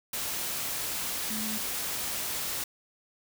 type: tone in noise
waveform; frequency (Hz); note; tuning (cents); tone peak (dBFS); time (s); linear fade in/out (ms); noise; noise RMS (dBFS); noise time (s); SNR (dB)
sine; 216.9; A3; -25; -35; 1.3-1.58; 5; white; -33; 0.13-2.64; -5
effects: none